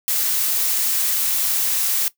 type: noise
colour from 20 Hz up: blue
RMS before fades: -20 dBFS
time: 0.08-2.08 s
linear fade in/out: 0 ms
effects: noise-tail reverb RT60 0.1 s tail -17 dB re dry